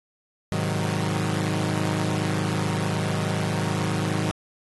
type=chord; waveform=sawtooth; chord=Ab dominant seventh; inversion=none; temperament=equal; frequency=103.83 / 130.81 / 155.56 / 185 Hz; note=Ab2 / C3 / Eb3 / Gb3; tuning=0 / 0 / 0 / 0 cents; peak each=-24 / -29 / -23 / -25 dBFS; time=0.52-4.31 s; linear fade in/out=0 ms; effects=AAC 32 kbps